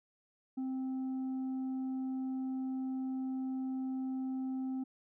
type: tone with tanh clipping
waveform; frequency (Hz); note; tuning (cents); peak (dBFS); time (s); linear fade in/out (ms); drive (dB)
triangle; 261.6; C4; 0; -35; 0.57-4.84; 10; 8
effects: none